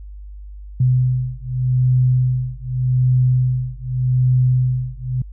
sine beating tone pair, 126.6 / 127.44 Hz, B2 / C3, +43 / -45 cents, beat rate 0.84 Hz, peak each -17 dBFS, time 0.8-5.22 s, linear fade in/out 5 ms, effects added 50 Hz sine -32 dBFS peak until 5.32 s

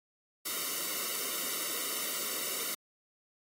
white noise with comb filter, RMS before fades -35 dBFS, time 0.45-2.75 s, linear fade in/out 10 ms, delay 1.2 ms, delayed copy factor -0.9, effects high-pass 200 Hz 12 dB/octave + AAC 48 kbps

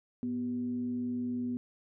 sine tone with frequency modulation, 245.9 Hz, B3, 7 cents flat, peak -31 dBFS, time 0.23-1.57 s, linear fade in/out 0 ms, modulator 141 Hz, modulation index 0.28, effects none

